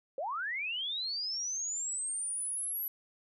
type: linear sweep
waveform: sine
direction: up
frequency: 500 to 11840 Hz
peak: -33 dBFS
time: 0.18-2.88 s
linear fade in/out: 2 ms
effects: none